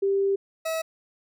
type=tone pair in turn; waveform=sine / 40% pulse; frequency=393.7 / 645.8 Hz; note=G4 / E5; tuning=+8 / -36 cents; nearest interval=major sixth; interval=856 cents; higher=second; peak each=-20 / -25 dBFS; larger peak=first; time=0.02-0.36 / 0.65-0.82 s; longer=first; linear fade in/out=10 ms; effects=none